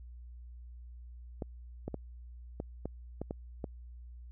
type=clicks; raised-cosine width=2 ms; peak=-23 dBFS; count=8; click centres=1.422 / 1.88 / 1.943 / 2.601 / 2.856 / 3.216 / 3.309 / 3.642 s; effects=added 60 Hz sine -46 dBFS peak until 4.31 s